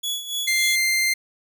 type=tone with tremolo; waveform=sawtooth; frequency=3388 Hz; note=G#7; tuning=34 cents sharp; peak=-20 dBFS; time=0.03-0.76 s; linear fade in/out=10 ms; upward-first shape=sine; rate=3.5 Hz; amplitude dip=70%
type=tone; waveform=sawtooth; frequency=2093 Hz; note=C7; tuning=in tune; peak=-15 dBFS; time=0.47-1.14 s; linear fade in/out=10 ms
effects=none